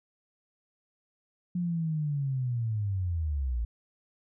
sine linear sweep, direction down, 179.4 to 54.7 Hz, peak -27 dBFS, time 1.55-3.65 s, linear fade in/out 5 ms, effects none

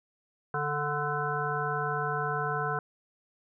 harmonic tone with a mistuned harmonic, 146.83 Hz, D3, in tune, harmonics 1 / 3 / 5 / 7 / 9 / 10, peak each -35 / -35 / -35 / -35 / -35 / -35 dBFS, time 0.54-2.79 s, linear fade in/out 2 ms, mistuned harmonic 10, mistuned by +42 cents, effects none

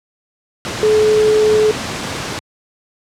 sine tone in noise, 428.8 Hz, A4, 45 cents flat, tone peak -9 dBFS, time 0.83-1.71 s, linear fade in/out 0 ms, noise pink, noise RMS -22 dBFS, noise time 0.65-2.39 s, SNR +10 dB, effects high-pass 100 Hz 12 dB/octave + low-pass 7000 Hz 12 dB/octave

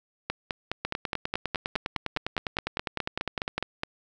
two click trains, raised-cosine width 0.3 ms, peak -12 / -12 dBFS, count 28 / 18, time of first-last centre 0.85-3.58 / 0.3-3.834 s, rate 9.89 / 4.81 Hz, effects none

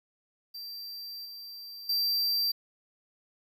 square tone with level steps, 4699 Hz, D8, in tune, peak -39 / -42 / -26 dBFS, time 0.54-2.52 s, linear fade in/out 10 ms, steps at 1.25 / 1.89 s, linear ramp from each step 5 ms, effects 11-bit

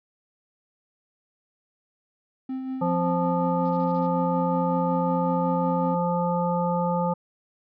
triangle tone with tremolo, 261.6 Hz, C4, in tune, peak -25 dBFS, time 2.49-5.95 s, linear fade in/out 5 ms, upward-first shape sine, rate 5.4 Hz, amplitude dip 35%
harmonic tone, 174.61 Hz, F3, in tune, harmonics 1 / 3 / 5 / 7, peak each -25 / -27 / -27 / -33 dBFS, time 2.81-7.14 s, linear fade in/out 10 ms
violet noise bursts, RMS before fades -42 dBFS, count 6, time 3.65-4.065 s, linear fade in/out 0 ms, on 45 ms, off 29 ms
effects resampled to 11025 Hz

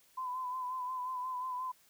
sine tone with vibrato, 1013 Hz, B5, 44 cents sharp, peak -35 dBFS, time 0.17-1.72 s, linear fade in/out 10 ms, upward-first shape sine, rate 5.6 Hz, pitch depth 39 cents each way, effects white hiss -66 dBFS RMS until 1.89 s

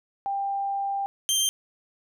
sine / 20% pulse tone pair in turn, 793 / 3155 Hz, G5 / G7, +20 / +10 cents, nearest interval 2 octaves, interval 2390 cents, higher second, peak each -25 / -16 dBFS, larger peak second, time 0.26-1.06 / 1.29-1.49 s, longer first, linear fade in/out 0 ms, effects none

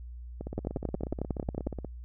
two click trains, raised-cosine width 2 ms, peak -23 / -17 dBFS, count 25 / 13, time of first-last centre 0.41-1.847 / 0.58-1.671 s, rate 16.7 / 11 Hz, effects added 60 Hz sine -40 dBFS peak until 2.04 s

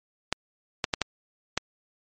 clicks, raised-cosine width 0.2 ms, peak -6 dBFS, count 5, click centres 0.326 / 0.842 / 0.938 / 1.017 / 1.576 s, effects MP3 48 kbps

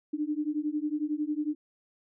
sine beating tone pair, 295.2 / 306.2 Hz, D4 / D#4, +9 / -28 cents, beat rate 11 Hz, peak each -31 dBFS, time 0.13-1.55 s, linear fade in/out 10 ms, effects none

